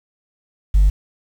sine tone, 49 Hz, G1, in tune, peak -7 dBFS, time 0.74-0.9 s, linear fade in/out 10 ms, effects tanh soft clip ceiling -8 dBFS + 7-bit

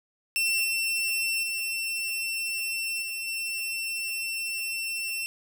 sawtooth tone with level steps, 2698 Hz, E7, 40 cents sharp, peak -20 / -22 / -25 / -28 / -26 dBFS, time 0.36-5.26 s, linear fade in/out 0 ms, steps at 0.64 / 1.43 / 3.02 / 3.27 s, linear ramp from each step 5 ms, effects none

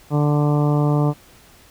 harmonic tone, 147.4 Hz, D3, 7 cents sharp, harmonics 1 / 2 / 3 / 4 / 5 / 6 / 7 / 8, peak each -16 / -22 / -26 / -28 / -30 / -32 / -33 / -34 dBFS, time 0.1-1.14 s, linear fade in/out 50 ms, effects pink hiss -49 dBFS RMS until 1.7 s

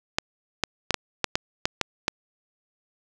clicks, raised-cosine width 0.2 ms, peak -4 dBFS, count 9, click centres 0.185 / 0.637 / 0.907 / 0.943 / 1.243 / 1.355 / 1.655 / 1.813 / 2.081 s, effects none

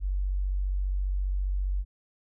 sine tone, 47.44 Hz, F#1, 44 cents sharp, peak -25 dBFS, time 0-1.85 s, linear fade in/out 50 ms, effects none

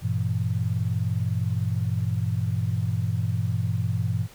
sine chord, E diminished, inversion first, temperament just, 98.89 / 118.67 / 164.81 Hz, G2 / Bb2 / E3, +16 / +31 / 0 cents, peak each -26 / -26 / -30 dBFS, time 0.01-4.28 s, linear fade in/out 50 ms, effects pink hiss -50 dBFS RMS until 4.34 s

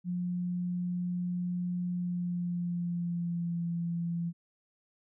sine tone with pitch glide, 177.8 to 170.16 Hz, F3 to F3, +31 to -45 cents, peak -30 dBFS, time 0.04-4.33 s, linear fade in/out 50 ms, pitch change -76 cents, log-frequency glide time 1.91-3.66 s, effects none

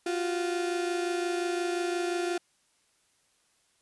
35% pulse tone pair together, 349.2 / 374.9 Hz, F4 / F#4, 0 / +23 cents, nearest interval minor second, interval 123 cents, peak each -27 / -34 dBFS, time 0.06-2.38 s, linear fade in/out 5 ms, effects white hiss -69 dBFS RMS until 3.81 s + resampled to 24000 Hz

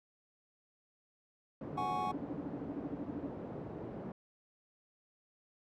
pink band-pass noise, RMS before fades -44 dBFS, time 1.61-4.12 s, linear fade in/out 2 ms, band 160 to 520 Hz, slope 12 dB/octave
triangle chord, F# suspended second, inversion none, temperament just, 740 / 832.5 / 1110 Hz, F#5 / G#5 / C#6, 0 / +4 / +2 cents, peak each -36 dBFS, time 1.77-2.12 s, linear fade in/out 10 ms
sine tone bursts, 285.6 Hz, D4, 48 cents flat, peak -37 dBFS, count 15, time 2.14-3.269 s, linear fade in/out 5 ms, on 37 ms, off 41 ms
effects none

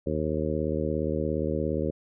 harmonic tone, 77.2 Hz, D#2, 13 cents flat, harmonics 1 / 2 / 3 / 4 / 5 / 6 / 7, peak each -33 / -33 / -33 / -33 / -33 / -33 / -33 dBFS, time 0.06-1.91 s, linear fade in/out 10 ms, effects none

